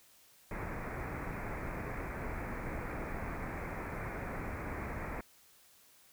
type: low-pass noise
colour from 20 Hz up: pink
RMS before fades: -40 dBFS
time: 0.51-5.21 s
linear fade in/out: 2 ms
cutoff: 2400 Hz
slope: 96 dB/octave
effects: white hiss -63 dBFS RMS until 6.12 s